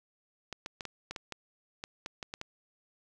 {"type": "clicks", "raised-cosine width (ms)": 0.2, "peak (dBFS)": -21, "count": 12, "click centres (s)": [0.527, 0.661, 0.808, 0.853, 1.11, 1.162, 1.323, 1.839, 2.061, 2.228, 2.339, 2.414], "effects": []}